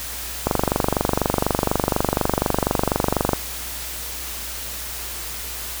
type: click train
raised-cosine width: 1 ms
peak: -3 dBFS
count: 70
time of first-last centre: 0.47-3.333 s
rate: 24.1 Hz
effects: added 60 Hz sine -37 dBFS peak until 5.8 s + white hiss -31 dBFS RMS until 5.8 s